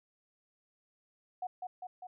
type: tone with echo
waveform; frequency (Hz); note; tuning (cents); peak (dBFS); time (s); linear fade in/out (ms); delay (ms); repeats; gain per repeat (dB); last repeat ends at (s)
sine; 733; F#5; -16; -34; 1.42-1.47; 5; 200; 3; -3; 2.07
effects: none